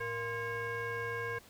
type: tone with frequency modulation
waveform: sine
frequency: 1046.5 Hz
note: C6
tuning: in tune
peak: -33 dBFS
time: 0-1.39 s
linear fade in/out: 10 ms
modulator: 578 Hz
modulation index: 1.7
effects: tanh soft clip ceiling -31 dBFS + pink hiss -58 dBFS RMS until 1.49 s